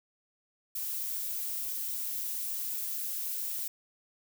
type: noise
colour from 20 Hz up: violet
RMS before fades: -35 dBFS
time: 0.75-3.68 s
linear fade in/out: 5 ms
effects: none